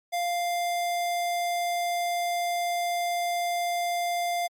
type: tone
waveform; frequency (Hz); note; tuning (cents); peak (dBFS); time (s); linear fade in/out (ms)
square; 698; F5; -1; -26; 0.12-4.48; 20
effects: MP3 64 kbps